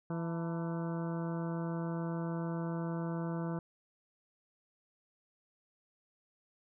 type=harmonic tone with a mistuned harmonic; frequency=166.8 Hz; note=E3; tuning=21 cents sharp; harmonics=1 / 2 / 3 / 4 / 5 / 6 / 7 / 8 / 9; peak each=-35 / -41 / -45 / -47 / -49 / -51 / -52 / -53 / -54 dBFS; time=0.1-3.59 s; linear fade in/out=2 ms; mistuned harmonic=5; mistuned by=+110 cents; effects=none